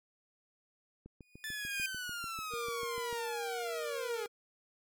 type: click train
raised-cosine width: 3 ms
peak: -37 dBFS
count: 15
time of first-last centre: 1.06-3.128 s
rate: 6.77 Hz
type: tone with exponential growth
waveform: 40% pulse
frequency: 2462 Hz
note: D#7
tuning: 19 cents flat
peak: -31 dBFS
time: 1.21-1.86 s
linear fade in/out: 2 ms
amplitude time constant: 140 ms
type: linear sweep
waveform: sawtooth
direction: down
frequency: 1760 to 405.7 Hz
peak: -35 dBFS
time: 1.44-4.26 s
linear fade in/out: 0 ms
type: tone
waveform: square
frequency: 469.8 Hz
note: A#4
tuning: 13 cents sharp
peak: -39 dBFS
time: 2.5-4.28 s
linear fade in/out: 50 ms
effects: none